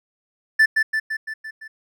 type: tone with echo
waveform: triangle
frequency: 1760 Hz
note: A6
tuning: in tune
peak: -9 dBFS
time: 0.59-0.66 s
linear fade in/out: 10 ms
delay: 170 ms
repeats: 6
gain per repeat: -4 dB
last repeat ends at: 1.68 s
effects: none